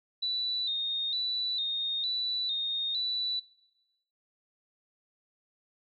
sine tone with vibrato, 3824 Hz, A#7, 43 cents sharp, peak -28 dBFS, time 0.22-3.4 s, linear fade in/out 10 ms, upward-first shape square, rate 1.1 Hz, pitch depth 61 cents each way, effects noise-tail reverb RT60 1.0 s tail -20 dB re dry

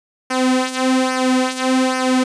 sawtooth tone with flanger, 257.7 Hz, C4, 26 cents flat, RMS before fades -17 dBFS, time 0.3-2.24 s, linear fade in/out 10 ms, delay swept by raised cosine 0.26 to 3.86 ms, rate 1.2 Hz, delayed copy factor -0.7, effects resampled to 22050 Hz

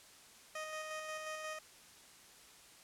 15% pulse tone with tremolo, 622.3 Hz, D#5, in tune, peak -34 dBFS, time 0.55-1.59 s, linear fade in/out 5 ms, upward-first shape square, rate 5.6 Hz, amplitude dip 30%, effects white hiss -59 dBFS RMS until 2.83 s + low-pass 10000 Hz 12 dB/octave

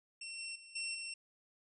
20% pulse tone with level steps, 2714 Hz, E7, 50 cents sharp, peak -39 / -37 / -49 / -33 / -37 dBFS, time 0.21-1.14 s, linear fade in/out 5 ms, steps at 0.38 / 0.55 / 0.75 / 0.94 s, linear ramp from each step 10 ms, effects resampled to 22050 Hz

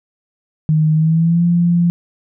sine tone with pitch glide, 155.56 to 172.6 Hz, D#3 to F3, 0 to -20 cents, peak -10 dBFS, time 0.69-1.9 s, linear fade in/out 0 ms, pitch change +180 cents, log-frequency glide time 0.94-1.44 s, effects none

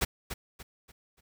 pink noise with echo, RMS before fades -27 dBFS, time 0.01-0.05 s, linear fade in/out 10 ms, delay 290 ms, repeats 4, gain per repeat -9 dB, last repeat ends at 1.21 s, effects none

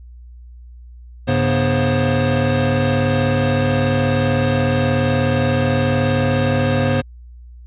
square tone cluster, 99.3 / 138.3 / 244.4 / 533 Hz, G2 / C#3 / B3 / C5, +23 / -4 / -18 / +32 cents, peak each -21 dBFS, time 1.27-7.02 s, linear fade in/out 20 ms, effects added 60 Hz sine -36 dBFS peak until 7.66 s + resampled to 8000 Hz

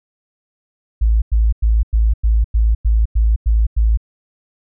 sine tone bursts, 55 Hz, A1, in tune, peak -10 dBFS, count 10, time 1.01-3.974 s, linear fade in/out 10 ms, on 210 ms, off 96 ms, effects none

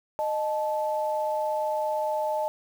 sine tone pair together, 615.4 / 871 Hz, D#5 / A5, -19 / -18 cents, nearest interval tritone, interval 601 cents, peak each -27 / -28 dBFS, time 0.19-2.48 s, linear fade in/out 0 ms, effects 8-bit

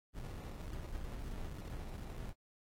brown noise with sample-and-hold, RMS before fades -44 dBFS, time 0.13-2.34 s, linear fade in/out 50 ms, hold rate 1575 Hz, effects AAC 48 kbps

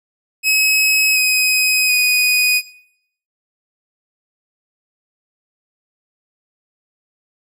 sawtooth tone with pitch steps, 2558 / 2521 / 2485 Hz, D#7 / D#7 / D#7, +47 / +22 / -3 cents, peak -9 dBFS, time 0.43-2.62 s, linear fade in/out 50 ms, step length 730 ms, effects noise-tail reverb RT60 0.7 s tail -19 dB re dry

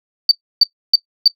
sine tone bursts, 4600 Hz, D8, 37 cents flat, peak -4 dBFS, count 4, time 0.29-1.278 s, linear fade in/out 2 ms, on 22 ms, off 300 ms, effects noise-tail reverb RT60 0.1 s tail -19 dB re dry + tanh soft clip ceiling 0 dBFS

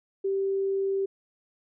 sine tone, 390 Hz, G4, 9 cents flat, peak -24 dBFS, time 0.24-1.06 s, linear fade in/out 10 ms, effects none

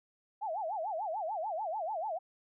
sine tone with vibrato, 746 Hz, F#5, 14 cents sharp, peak -33 dBFS, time 0.41-2.19 s, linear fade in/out 20 ms, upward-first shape sine, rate 6.8 Hz, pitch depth 300 cents each way, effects none

